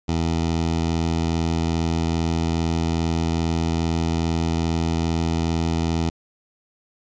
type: tone with notch filter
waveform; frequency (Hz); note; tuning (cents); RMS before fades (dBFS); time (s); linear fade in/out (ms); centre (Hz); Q
15% pulse; 82.41; E2; 0; -22; 0.08-6.1; 10; 1600; 1.5
effects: resampled to 16000 Hz